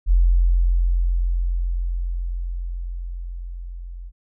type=tone with level ramp; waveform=sine; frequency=43.65 Hz; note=F1; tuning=in tune; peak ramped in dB=-11 to -32 dBFS; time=0.06-4.12 s; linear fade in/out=50 ms; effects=none